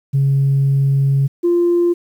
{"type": "tone pair in turn", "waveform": "sine", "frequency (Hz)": [137.7, 347], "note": ["C#3", "F4"], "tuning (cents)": [-11, -11], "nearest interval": "octave + major third", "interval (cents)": 1600, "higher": "second", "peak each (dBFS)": -10, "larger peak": "neither", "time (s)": [[0.13, 1.28], [1.43, 1.94]], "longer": "first", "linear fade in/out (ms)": 20, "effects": ["tanh soft clip ceiling -8 dBFS", "8-bit"]}